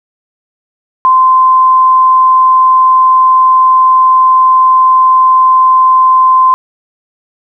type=tone; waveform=sine; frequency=1036 Hz; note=C6; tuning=17 cents flat; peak=-3 dBFS; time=1.05-6.54 s; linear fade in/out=0 ms; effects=none